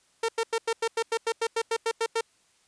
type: tone bursts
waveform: sawtooth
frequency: 455.3 Hz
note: A#4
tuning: 41 cents flat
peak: -20 dBFS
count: 14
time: 0.23-2.21 s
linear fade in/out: 5 ms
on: 56 ms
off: 92 ms
effects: white hiss -65 dBFS RMS until 2.67 s + resampled to 22050 Hz